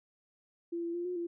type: tone with pitch steps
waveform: sine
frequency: 340.6 / 338.7 / 347.6 / 360.1 / 342.5 Hz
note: F4 / E4 / F4 / F#4 / F4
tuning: -43 / +47 / -8 / -47 / -34 cents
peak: -33 dBFS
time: 0.72-1.27 s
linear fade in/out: 10 ms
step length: 110 ms
effects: none